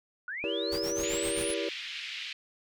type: linear sweep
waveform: sine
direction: up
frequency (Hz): 1406 to 10170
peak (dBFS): -34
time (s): 0.28-1.54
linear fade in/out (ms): 2
type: chord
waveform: triangle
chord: E diminished seventh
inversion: none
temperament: just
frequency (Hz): 329.6 / 395.6 / 474.7 / 569.6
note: E4 / G4 / Bb4 / Db5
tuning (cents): 0 / +16 / +31 / +47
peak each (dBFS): -34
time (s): 0.44-1.69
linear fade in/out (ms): 0
type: noise with tremolo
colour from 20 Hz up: pink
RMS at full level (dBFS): -38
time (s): 0.71-1.52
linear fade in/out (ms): 20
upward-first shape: sine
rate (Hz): 7.6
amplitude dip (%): 90
type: band-pass noise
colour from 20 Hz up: white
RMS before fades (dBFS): -39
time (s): 1.03-2.33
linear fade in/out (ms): 5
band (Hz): 2100 to 3600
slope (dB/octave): 24
effects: none